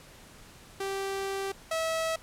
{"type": "tone pair in turn", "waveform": "sawtooth", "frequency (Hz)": [390.6, 648.4], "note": ["G4", "E5"], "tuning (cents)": [-6, -29], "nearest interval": "major sixth", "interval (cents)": 877, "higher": "second", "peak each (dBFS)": [-27, -24], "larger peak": "second", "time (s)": [[0.8, 1.52], [1.71, 2.16]], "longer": "first", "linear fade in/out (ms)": 5, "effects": ["pink hiss -52 dBFS RMS until 2.22 s", "low-pass 12000 Hz 12 dB/octave"]}